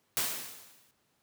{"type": "noise with exponential decay", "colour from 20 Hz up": "white", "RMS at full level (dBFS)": -28, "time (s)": [0.17, 0.91], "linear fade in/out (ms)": 0, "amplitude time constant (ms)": 160, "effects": ["pink hiss -73 dBFS RMS until 1.22 s", "high-pass 100 Hz 12 dB/octave"]}